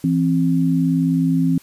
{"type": "tone pair together", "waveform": "sine", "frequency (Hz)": [165.98, 265], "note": ["E3", "C4"], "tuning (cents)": [12, 22], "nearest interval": "minor sixth", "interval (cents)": 810, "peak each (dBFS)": -17, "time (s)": [0.04, 1.58], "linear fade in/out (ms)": 2, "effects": ["white hiss -49 dBFS RMS until 1.62 s", "resampled to 32000 Hz"]}